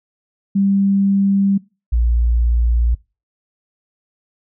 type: tone pair in turn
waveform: sine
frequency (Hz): 197.2 / 58.53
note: G3 / A#1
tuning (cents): +11 / +8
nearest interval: octave + major sixth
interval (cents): 2103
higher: first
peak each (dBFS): -12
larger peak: neither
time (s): 0.55-1.58 / 1.92-2.95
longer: neither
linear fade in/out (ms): 10
effects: noise-tail reverb RT60 0.3 s tail -23 dB re dry